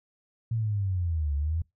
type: linear two-way sweep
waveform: sine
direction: down then up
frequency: 116.1 to 70.1 to 84.7 Hz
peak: -25 dBFS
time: 0.51-1.62 s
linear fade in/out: 5 ms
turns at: 1.35 s
effects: noise-tail reverb RT60 0.2 s tail -25 dB re dry